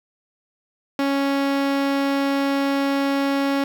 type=tone with low-pass filter; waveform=sawtooth; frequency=277.2 Hz; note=C#4; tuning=in tune; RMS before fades=-21 dBFS; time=0.99-3.64 s; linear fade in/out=2 ms; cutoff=5000 Hz; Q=0.57; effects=7-bit